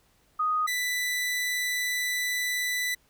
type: tone pair in turn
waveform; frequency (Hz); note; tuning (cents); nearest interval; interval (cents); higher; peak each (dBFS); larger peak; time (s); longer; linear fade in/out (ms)
sine / sawtooth; 1244.5 / 1984.1; D#6 / B6; 0 / +7; minor sixth; 807; second; -23 / -23; neither; 0.39-0.67 / 0.67-2.95; second; 10
effects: pink hiss -65 dBFS RMS until 3.09 s